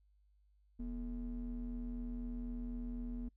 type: ring-modulated tone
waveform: triangle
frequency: 100 Hz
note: G2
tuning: 35 cents sharp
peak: -34 dBFS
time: 0.79-3.29 s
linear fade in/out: 10 ms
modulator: 142 Hz
effects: noise-tail reverb RT60 0.1 s tail -25 dB re dry + added 50 Hz sine -67 dBFS peak until 3.36 s